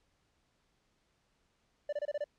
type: tone bursts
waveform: triangle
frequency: 587.3 Hz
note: D5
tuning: in tune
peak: -30 dBFS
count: 6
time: 1.89-2.242 s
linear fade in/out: 5 ms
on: 37 ms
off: 26 ms
effects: pink hiss -75 dBFS RMS until 2.38 s + low-pass 7000 Hz 12 dB/octave